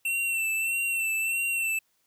square tone with vibrato, 2696 Hz, E7, 38 cents sharp, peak -26 dBFS, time 0.05-1.79 s, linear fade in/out 5 ms, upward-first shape sine, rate 1.6 Hz, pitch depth 38 cents each way, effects white hiss -71 dBFS RMS until 2.06 s

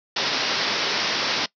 white low-pass noise, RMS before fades -24 dBFS, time 0.16-1.46 s, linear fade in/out 5 ms, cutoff 5600 Hz, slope 96 dB/octave, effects noise-tail reverb RT60 0.1 s tail -21 dB re dry + high-pass 200 Hz 12 dB/octave

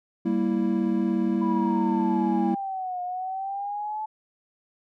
triangle chord, E diminished, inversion first, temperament equal, 196 / 233.1 / 329.6 Hz, G3 / Bb3 / E4, 0 / 0 / 0 cents, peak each -24 dBFS, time 0.25-2.55 s, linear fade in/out 10 ms
sine linear two-way sweep, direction down then up, 993 to 715 to 869 Hz, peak -28 dBFS, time 1.41-4.06 s, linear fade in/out 10 ms, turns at 3.02 s
effects none

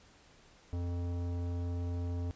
sine tone with tanh clipping, 87.31 Hz, F2, in tune, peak -35 dBFS, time 0.73-2.31 s, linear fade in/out 0 ms, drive 16 dB, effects pink hiss -61 dBFS RMS until 2.35 s + resampled to 16000 Hz

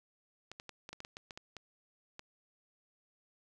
clicks, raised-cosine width 0.2 ms, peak -28 dBFS, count 12, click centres 0.516 / 0.599 / 0.693 / 0.891 / 0.93 / 1.004 / 1.049 / 1.169 / 1.308 / 1.375 / 1.567 / 2.194 s, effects none

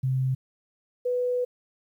sine tone pair in turn, 130.81 / 494.9 Hz, C3 / B4, 0 / +4 cents, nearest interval octave + major seventh, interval 2304 cents, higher second, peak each -22 / -23 dBFS, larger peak first, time 0.03-0.35 / 1.05-1.45 s, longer second, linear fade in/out 10 ms, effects 10-bit

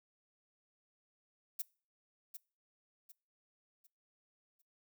violet noise with echo, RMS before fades -38 dBFS, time 1.59-1.62 s, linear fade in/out 5 ms, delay 750 ms, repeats 4, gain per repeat -9 dB, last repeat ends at 4.62 s, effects noise-tail reverb RT60 0.4 s tail -25 dB re dry

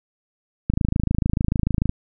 click train, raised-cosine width 5 ms, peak -7 dBFS, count 33, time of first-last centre 0.7-1.894 s, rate 26.8 Hz, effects none

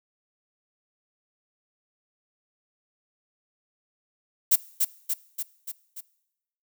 violet noise with echo, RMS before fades -18 dBFS, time 4.51-4.56 s, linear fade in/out 10 ms, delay 290 ms, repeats 5, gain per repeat -4 dB, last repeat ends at 6.01 s, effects noise-tail reverb RT60 0.9 s tail -21 dB re dry

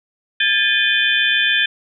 sine tone cluster, 1624 / 1751 / 2467 / 3105 / 3492 Hz, G#6 / A6 / D#7 / G7 / A7, -39 / -9 / -15 / -17 / -14 cents, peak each -20 dBFS, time 0.4-1.66 s, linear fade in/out 5 ms, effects none

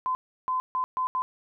sine tone bursts at uneven times, 1023 Hz, C6, 39 cents flat, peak -24 dBFS, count 5, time 0.06-0.15 / 0.48-0.6 / 0.75-0.84 / 0.97-1.07 / 1.15-1.22 s, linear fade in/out 0 ms, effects none

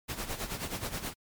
pink noise with tremolo, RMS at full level -34 dBFS, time 0.08-1.14 s, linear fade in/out 20 ms, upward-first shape sine, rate 9.4 Hz, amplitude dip 70%, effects MP3 96 kbps

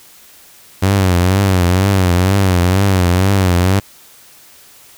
sawtooth tone with vibrato, 93.3 Hz, F#2, 15 cents sharp, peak -6 dBFS, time 0.82-3.8 s, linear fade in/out 10 ms, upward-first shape triangle, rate 2.1 Hz, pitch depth 130 cents each way, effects white hiss -43 dBFS RMS until 4.97 s

